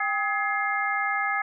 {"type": "harmonic tone with a mistuned harmonic", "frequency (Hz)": 421.6, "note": "G#4", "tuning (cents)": 26, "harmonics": [2, 3, 4, 5], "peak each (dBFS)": [-29, -29, -29, -29], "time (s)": [0, 1.42], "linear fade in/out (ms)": 5, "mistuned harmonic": 2, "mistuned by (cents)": -100, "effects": []}